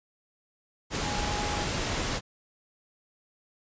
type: tone in noise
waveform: sine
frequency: 830.6 Hz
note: G#5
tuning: in tune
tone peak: -35 dBFS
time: 1.01-1.67 s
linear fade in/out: 50 ms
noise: pink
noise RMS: -30 dBFS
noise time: 0.9-2.21 s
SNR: -8 dB
effects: resampled to 16000 Hz